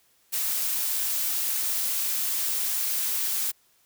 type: noise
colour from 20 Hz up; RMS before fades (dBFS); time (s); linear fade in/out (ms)
blue; -27; 0.32-3.52; 20
effects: white hiss -64 dBFS RMS until 3.85 s